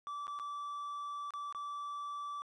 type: tone with dropouts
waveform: triangle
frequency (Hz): 1160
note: D6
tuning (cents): -22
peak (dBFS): -37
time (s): 0.07-2.42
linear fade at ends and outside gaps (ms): 0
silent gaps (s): 0.269-0.279 / 0.39-0.397 / 1.306-1.337 / 1.525-1.548
effects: resampled to 24000 Hz